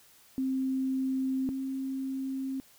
sine tone pair in turn, 263.5 / 266.6 Hz, C4 / C4, +12 / +33 cents, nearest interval unison, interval 21 cents, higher second, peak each -27 / -31 dBFS, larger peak first, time 0.38-1.49 / 1.49-2.6 s, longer neither, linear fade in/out 0 ms, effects white hiss -59 dBFS RMS until 2.78 s

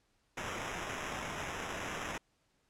violet noise with sample-and-hold, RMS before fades -40 dBFS, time 0.37-2.18 s, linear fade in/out 5 ms, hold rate 4410 Hz, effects pink hiss -75 dBFS RMS until 2.69 s + low-pass 9000 Hz 12 dB/octave

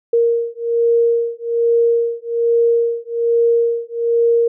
sine beating tone pair, 466.2 / 467.4 Hz, A#4 / A#4, 0 / +5 cents, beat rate 1.2 Hz, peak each -16 dBFS, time 0.13-4.48 s, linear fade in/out 5 ms, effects none

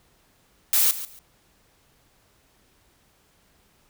blue noise with echo, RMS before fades -19 dBFS, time 0.73-0.91 s, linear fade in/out 0 ms, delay 140 ms, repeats 2, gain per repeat -14 dB, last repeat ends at 1.19 s, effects pink hiss -62 dBFS RMS until 3.89 s

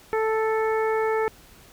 harmonic tone, 440 Hz, A4, in tune, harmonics 1 / 2 / 3 / 4 / 5, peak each -22 / -28 / -32 / -34 / -36 dBFS, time 0.13-1.28 s, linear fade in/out 0 ms, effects pink hiss -51 dBFS RMS until 1.72 s

